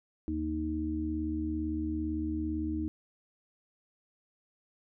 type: harmonic tone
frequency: 77.78 Hz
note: D#2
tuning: in tune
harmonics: 1 / 3 / 4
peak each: -36 / -39 / -32 dBFS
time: 0.28-2.88 s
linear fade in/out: 0 ms
effects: none